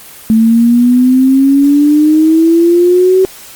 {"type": "exponential sweep", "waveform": "sine", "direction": "up", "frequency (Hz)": [220, 380.4], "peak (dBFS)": -4, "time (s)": [0.3, 3.25], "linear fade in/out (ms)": 0, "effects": ["white hiss -33 dBFS RMS until 3.55 s", "Opus 24 kbps"]}